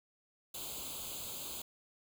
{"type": "noise with comb filter", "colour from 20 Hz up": "white", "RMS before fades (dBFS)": -43, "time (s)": [0.54, 1.62], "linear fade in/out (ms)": 5, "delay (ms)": 0.27, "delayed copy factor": 0.9, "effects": []}